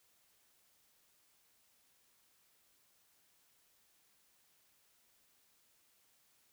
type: silence
effects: white hiss -72 dBFS RMS until 6.52 s